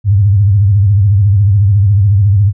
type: tone with vibrato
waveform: sine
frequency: 100.3 Hz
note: G2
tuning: 40 cents sharp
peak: -5 dBFS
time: 0.04-2.53 s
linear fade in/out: 50 ms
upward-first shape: sine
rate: 14 Hz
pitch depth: 120 cents each way
effects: none